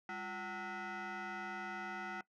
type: tone with frequency modulation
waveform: sine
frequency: 349.2 Hz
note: F4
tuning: in tune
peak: -38 dBFS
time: 0.09-2.21 s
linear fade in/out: 2 ms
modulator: 552 Hz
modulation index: 3.1
effects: noise-tail reverb RT60 0.1 s tail -20 dB re dry + tanh soft clip ceiling -40 dBFS